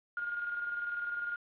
sine tone with tremolo, 1421 Hz, F6, 30 cents sharp, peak -32 dBFS, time 0.17-1.36 s, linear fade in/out 2 ms, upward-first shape square, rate 20 Hz, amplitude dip 40%, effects resampled to 8000 Hz + 10-bit

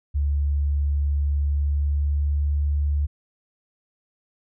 sine tone with pitch glide, 71.8 to 72.68 Hz, D2 to D2, -39 to -17 cents, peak -19 dBFS, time 0.14-3.07 s, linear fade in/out 20 ms, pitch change +22 cents, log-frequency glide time 1.38-2.53 s, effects none

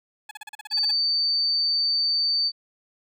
15% pulse tone bursts, 849 Hz, G#5, 38 cents sharp, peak -29 dBFS, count 11, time 0.29-0.912 s, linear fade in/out 5 ms, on 22 ms, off 38 ms
sine tone, 4579 Hz, D8, 45 cents flat, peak -20 dBFS, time 0.7-2.52 s, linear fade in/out 50 ms
effects none

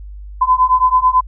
sine beating tone pair, 1011 / 1020.1 Hz, B5 / C6, +40 / -44 cents, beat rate 9.1 Hz, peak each -13 / -12 dBFS, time 0.41-1.21 s, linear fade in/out 10 ms, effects added 50 Hz sine -29 dBFS peak until 1.27 s

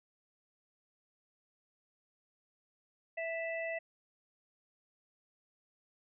harmonic tone, 659.3 Hz, E5, in tune, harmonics 1 / 3 / 4, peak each -37 / -40 / -45 dBFS, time 3.17-3.79 s, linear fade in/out 10 ms, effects none

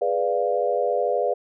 sine chord, G# diminished seventh, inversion none, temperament equal, 415.3 / 493.9 / 587.3 / 698.5 Hz, G#4 / B4 / D5 / F5, 0 / 0 / 0 / 0 cents, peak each -27 / -24 / -25 / -26 dBFS, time 0.01-1.34 s, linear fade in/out 10 ms, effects none

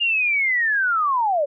sine linear sweep, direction down, 2841 to 543 Hz, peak -17 dBFS, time 0-1.46 s, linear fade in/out 20 ms, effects none

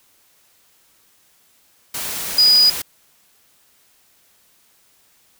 sine tone in noise, 4930 Hz, D#8, 17 cents flat, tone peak -9 dBFS, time 2.38-2.7 s, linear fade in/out 5 ms, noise white, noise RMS -26 dBFS, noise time 1.94-2.82 s, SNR +14 dB, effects white hiss -57 dBFS RMS until 5.39 s

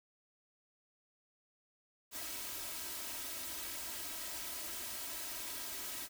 white noise with comb filter, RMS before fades -43 dBFS, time 2.11-6.09 s, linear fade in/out 50 ms, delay 3.1 ms, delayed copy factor +0.8, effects none

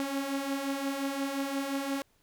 sawtooth beating tone pair, 271.1 / 276.8 Hz, C#4 / C#4, -38 / -2 cents, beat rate 5.7 Hz, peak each -33 / -28 dBFS, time 0-2.02 s, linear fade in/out 0 ms, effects pink hiss -69 dBFS RMS until 2.22 s

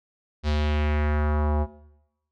square tone with low-pass filter sweep, 74.9 Hz, D2, 35 cents sharp, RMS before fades -23 dBFS, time 0.43-1.67 s, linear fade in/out 50 ms, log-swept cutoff 4600 to 800 Hz, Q 1.9, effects noise-tail reverb RT60 0.9 s tail -18 dB re dry

